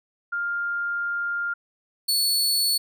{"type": "tone pair in turn", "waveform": ["sine", "sawtooth"], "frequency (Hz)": [1402, 4423], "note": ["F6", "C#8"], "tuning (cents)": [6, -5], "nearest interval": "octave + minor sixth", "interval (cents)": 1989, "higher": "second", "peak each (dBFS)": [-24, -17], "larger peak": "second", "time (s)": [[0.32, 1.54], [2.08, 2.78]], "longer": "first", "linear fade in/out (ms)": 10, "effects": []}